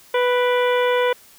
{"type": "harmonic tone with a mistuned harmonic", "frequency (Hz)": 493.9, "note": "B4", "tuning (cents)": 0, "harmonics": [1, 2, 3, 4, 5, 6, 7], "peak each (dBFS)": [-17, -23, -27, -29, -31, -33, -34], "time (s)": [0.14, 1.13], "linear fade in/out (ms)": 5, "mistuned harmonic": 5, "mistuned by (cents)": -66, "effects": ["white hiss -49 dBFS RMS until 1.38 s"]}